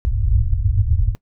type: low-pass noise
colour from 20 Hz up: white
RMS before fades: -17 dBFS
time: 0.05-1.15 s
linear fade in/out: 0 ms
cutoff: 110 Hz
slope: 96 dB/octave
effects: noise-tail reverb RT60 0.1 s tail -21 dB re dry